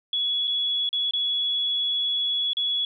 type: tone with dropouts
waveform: sine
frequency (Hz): 3378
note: G#7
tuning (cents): +29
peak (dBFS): -22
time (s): 0.13-2.85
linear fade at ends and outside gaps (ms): 2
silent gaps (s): 0.473-0.477 / 0.891-0.929 / 1.11-1.135 / 2.533-2.569
effects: none